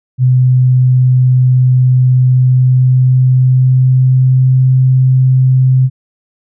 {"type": "tone with pitch glide", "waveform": "sine", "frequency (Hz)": [127.4, 129.78], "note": ["C3", "C3"], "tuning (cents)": [-46, -14], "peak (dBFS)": -5, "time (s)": [0.18, 5.9], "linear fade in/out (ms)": 50, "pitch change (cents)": 32, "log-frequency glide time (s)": [2.19, 4.69], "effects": []}